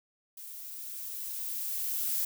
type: noise with level ramp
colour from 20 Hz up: violet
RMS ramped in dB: -45 to -30 dBFS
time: 0.37-2.25 s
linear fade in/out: 5 ms
effects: none